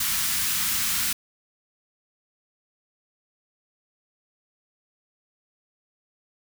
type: band-stop noise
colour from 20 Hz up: white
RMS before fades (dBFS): -25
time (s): 0-1.13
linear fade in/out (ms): 5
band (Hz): 240 to 1100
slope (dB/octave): 24
effects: none